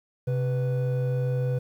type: tone pair together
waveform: triangle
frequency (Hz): 130.81 / 494.7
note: C3 / B4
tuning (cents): 0 / +3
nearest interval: octave + major seventh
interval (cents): 2303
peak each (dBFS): -21 / -28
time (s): 0.27-1.59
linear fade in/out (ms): 10
effects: tanh soft clip ceiling -17 dBFS + 10-bit